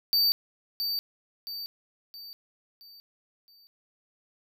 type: tone with echo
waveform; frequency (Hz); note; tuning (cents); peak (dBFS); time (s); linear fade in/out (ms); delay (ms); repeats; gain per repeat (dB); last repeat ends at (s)
square; 4611; D8; -33; -21; 0.13-0.32; 0; 670; 5; -7; 3.67
effects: none